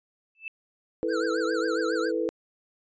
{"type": "tone with exponential growth", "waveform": "sine", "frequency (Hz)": 2637, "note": "E7", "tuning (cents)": 0, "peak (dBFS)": -29, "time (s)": [0.35, 0.48], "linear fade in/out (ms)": 1, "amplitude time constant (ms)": 27}
{"type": "chord", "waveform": "sine", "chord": "E suspended fourth", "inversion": "none", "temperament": "equal", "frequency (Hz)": [329.6, 440, 493.9], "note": ["E4", "A4", "B4"], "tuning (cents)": [0, 0, 0], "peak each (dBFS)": -29, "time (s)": [1.03, 2.29], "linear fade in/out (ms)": 0}
{"type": "tone with vibrato", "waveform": "square", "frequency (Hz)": 1449, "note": "F#6", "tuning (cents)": -37, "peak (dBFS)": -32, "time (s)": [1.08, 2.12], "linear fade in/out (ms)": 50, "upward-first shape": "triangle", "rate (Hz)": 7.3, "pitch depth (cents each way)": 210}
{"effects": ["resampled to 16000 Hz"]}